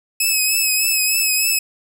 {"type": "tone with vibrato", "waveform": "10% pulse", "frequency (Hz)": 2571, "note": "E7", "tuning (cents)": -44, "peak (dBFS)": -7, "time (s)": [0.2, 1.59], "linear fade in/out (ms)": 5, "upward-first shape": "triangle", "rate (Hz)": 3.3, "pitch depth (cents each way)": 46, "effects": []}